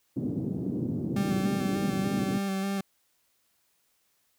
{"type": "band-pass noise", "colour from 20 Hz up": "white", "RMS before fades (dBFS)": -31, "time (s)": [0.16, 2.38], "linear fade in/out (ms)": 10, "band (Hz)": [120, 300], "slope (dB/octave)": 24}
{"type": "tone with vibrato", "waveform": "40% pulse", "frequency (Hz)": 195, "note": "G3", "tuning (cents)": -9, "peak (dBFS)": -27, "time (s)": [1.16, 2.81], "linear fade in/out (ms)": 5, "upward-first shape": "square", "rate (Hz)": 3.4, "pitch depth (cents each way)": 20}
{"effects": ["white hiss -71 dBFS RMS until 4.38 s"]}